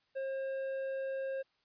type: tone with tanh clipping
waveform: sine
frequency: 536 Hz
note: C5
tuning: 42 cents sharp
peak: -36 dBFS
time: 0.15-1.43 s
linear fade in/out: 20 ms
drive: 8 dB
effects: white hiss -75 dBFS RMS until 1.64 s + resampled to 11025 Hz